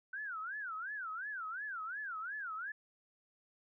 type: tone with vibrato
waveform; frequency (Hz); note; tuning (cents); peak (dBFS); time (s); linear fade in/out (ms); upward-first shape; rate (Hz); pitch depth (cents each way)
sine; 1480; F#6; 0; -39; 0.13-2.72; 5; sine; 2.8; 270
effects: none